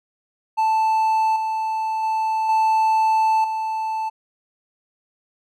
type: tone with level steps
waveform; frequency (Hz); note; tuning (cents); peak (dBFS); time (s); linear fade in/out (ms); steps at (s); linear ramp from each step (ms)
triangle; 880; A5; 0; -14 / -19 / -17 / -13 / -20; 0.57-4.1; 20; 1.36 / 2.03 / 2.49 / 3.44; 2
effects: none